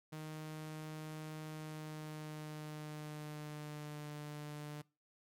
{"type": "tone with pitch glide", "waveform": "sawtooth", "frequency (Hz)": [155.3, 148.89], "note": ["D#3", "D3"], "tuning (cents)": [-3, 24], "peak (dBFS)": -40, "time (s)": [0.12, 4.82], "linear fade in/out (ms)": 10, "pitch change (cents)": -73, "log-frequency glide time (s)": [1.54, 4.12], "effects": ["noise-tail reverb RT60 0.3 s tail -22 dB re dry", "MP3 96 kbps"]}